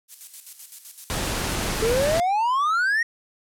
violet noise with tremolo, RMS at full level -34 dBFS, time 0.08-2.09 s, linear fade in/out 50 ms, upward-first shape square, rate 7.8 Hz, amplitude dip 60%
pink noise, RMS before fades -26 dBFS, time 1.1-2.2 s, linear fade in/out 0 ms
triangle exponential sweep, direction up, 432.9 to 1901 Hz, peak -17 dBFS, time 1.82-3.03 s, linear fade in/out 5 ms
effects low-pass 11000 Hz 12 dB/octave

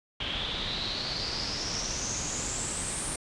pink noise with low-pass filter sweep, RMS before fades -33 dBFS, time 0.2-3.16 s, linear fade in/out 5 ms, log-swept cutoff 3200 to 9300 Hz, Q 7.8, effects resampled to 24000 Hz

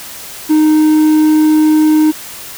triangle tone, 308.9 Hz, D#4, 12 cents flat, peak -4 dBFS, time 0.49-2.12 s, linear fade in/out 20 ms, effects white hiss -29 dBFS RMS until 2.57 s

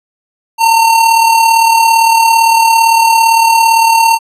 square tone with amplitude modulation, 909 Hz, A#5, 44 cents flat, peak -4 dBFS, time 0.58-4.19 s, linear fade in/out 50 ms, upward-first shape sine, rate 37.7 Hz, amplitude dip 45%, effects resampled to 32000 Hz

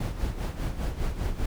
brown noise with tremolo, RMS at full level -27 dBFS, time 0-1.46 s, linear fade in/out 5 ms, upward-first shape sine, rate 5 Hz, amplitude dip 65%, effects none

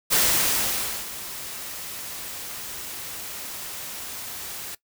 white noise with ADSR envelope, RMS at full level -19 dBFS, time 0.1-4.75 s, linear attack 29 ms, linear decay 930 ms, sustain -16 dB, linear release 5 ms, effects noise-tail reverb RT60 0.1 s tail -19 dB re dry

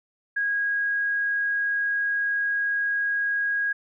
sine tone, 1643 Hz, G#6, 19 cents flat, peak -22 dBFS, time 0.36-3.73 s, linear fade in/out 10 ms, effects none

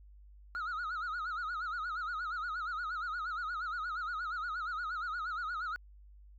sine tone with vibrato, 1348 Hz, E6, 38 cents sharp, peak -32 dBFS, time 0.55-5.76 s, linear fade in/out 0 ms, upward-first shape sine, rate 8.5 Hz, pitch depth 150 cents each way, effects tanh soft clip ceiling -34 dBFS + added 50 Hz sine -53 dBFS peak until 6.38 s

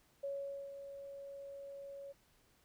sine tone with ADSR envelope, 557 Hz, C#5, 8 cents sharp, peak -37 dBFS, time 0.23-2.13 s, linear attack 10 ms, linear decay 470 ms, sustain -9 dB, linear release 20 ms, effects pink hiss -71 dBFS RMS until 2.64 s

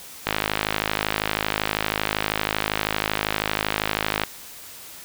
click train, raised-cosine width 0.3 ms, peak -4 dBFS, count 210, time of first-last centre 0.27-4.236 s, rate 52.7 Hz, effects white hiss -41 dBFS RMS until 5.04 s

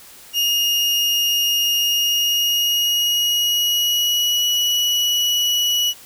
35% pulse tone with pitch glide, 2849 to 2931 Hz, F7 to F#7, +34 to -17 cents, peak -14 dBFS, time 0.33-5.94 s, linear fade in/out 50 ms, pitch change +49 cents, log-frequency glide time 1.84-4.67 s, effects white hiss -43 dBFS RMS until 6.05 s

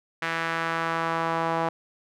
sawtooth tone with band-pass filter sweep, 164.81 Hz, E3, in tune, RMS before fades -27 dBFS, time 0.22-1.69 s, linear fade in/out 5 ms, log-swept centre 1800 to 870 Hz, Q 1.7, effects none

